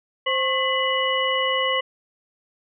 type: tone cluster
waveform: sine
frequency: 523 / 1084 / 2011 / 2940 Hz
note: C5 / C#6 / B6 / F#7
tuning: -1 / -39 / +31 / -12 cents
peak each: -25 dBFS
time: 0.26-1.81 s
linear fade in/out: 10 ms
effects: none